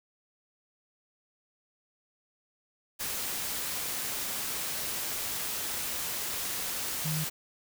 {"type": "tone in noise", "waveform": "sine", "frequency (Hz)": 155.56, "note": "D#3", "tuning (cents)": 0, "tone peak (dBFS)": -30, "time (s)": [7.04, 7.25], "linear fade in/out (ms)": 20, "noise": "white", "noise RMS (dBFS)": -34, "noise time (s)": [2.99, 7.3], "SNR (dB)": 1, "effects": []}